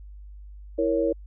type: chord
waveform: sine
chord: A# diminished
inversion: second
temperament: equal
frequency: 329.6 / 466.2 / 554.4 Hz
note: E4 / A#4 / C#5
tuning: 0 / 0 / 0 cents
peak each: -25 dBFS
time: 0.78-1.13 s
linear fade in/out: 10 ms
effects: added 50 Hz sine -40 dBFS peak until 1.26 s